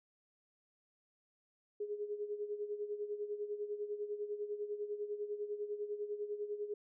sine tone with tremolo, 415.3 Hz, G#4, in tune, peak -35 dBFS, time 1.8-6.74 s, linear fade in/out 5 ms, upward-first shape sine, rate 10 Hz, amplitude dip 70%, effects none

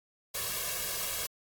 white noise with comb filter, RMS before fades -34 dBFS, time 0.34-1.27 s, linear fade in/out 10 ms, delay 1.8 ms, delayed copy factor +0.75, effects AAC 64 kbps

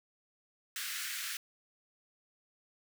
pink high-pass noise, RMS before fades -39 dBFS, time 0.76-1.37 s, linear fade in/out 2 ms, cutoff 1400 Hz, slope 48 dB/octave, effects none

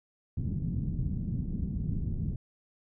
white low-pass noise, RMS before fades -32 dBFS, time 0.37-2.36 s, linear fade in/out 5 ms, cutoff 190 Hz, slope 24 dB/octave, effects none

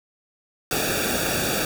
pink noise with comb filter, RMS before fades -24 dBFS, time 0.71-1.65 s, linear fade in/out 2 ms, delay 0.97 ms, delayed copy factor -0.9, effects none

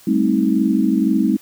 sine chord, A half-diminished seventh, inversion third, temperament just, 198 / 220 / 264 / 316.8 Hz, G3 / A3 / C4 / Eb4, +18 / 0 / +16 / +31 cents, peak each -19 dBFS, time 0.07-1.37 s, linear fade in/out 5 ms, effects white hiss -47 dBFS RMS until 1.41 s + high-pass 60 Hz 12 dB/octave

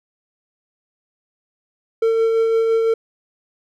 triangle tone with tremolo, 451.9 Hz, A4, 46 cents sharp, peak -11 dBFS, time 2.02-2.94 s, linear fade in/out 5 ms, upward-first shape sine, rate 5.9 Hz, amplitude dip 25%, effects none

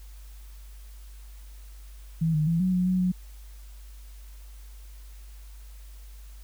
sine tone with pitch steps, 162.6 / 153.1 / 166.8 / 184.9 / 181.1 / 184.4 / 182.3 Hz, E3 / D#3 / E3 / F#3 / F#3 / F#3 / F#3, -23 / -28 / +21 / -1 / -37 / -6 / -25 cents, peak -21 dBFS, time 2.21-3.12 s, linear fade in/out 10 ms, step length 130 ms, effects added 50 Hz sine -42 dBFS peak until 6.43 s + white hiss -57 dBFS RMS until 6.43 s

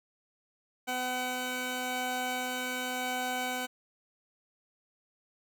15% pulse tone pair together, 252.3 / 756 Hz, B3 / F#5, +37 / +37 cents, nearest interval octave + perfect fifth, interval 1900 cents, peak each -30 / -27 dBFS, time 0.87-3.67 s, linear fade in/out 20 ms, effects none

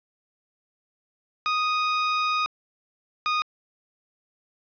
sawtooth tone pair in turn, 1244.5 / 1237.8 Hz, D#6 / D#6, 0 / -9 cents, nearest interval unison, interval 9 cents, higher first, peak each -18 / -18 dBFS, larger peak neither, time 1.46-2.46 / 3.26-3.42 s, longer first, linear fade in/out 0 ms, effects resampled to 11025 Hz + 10-bit

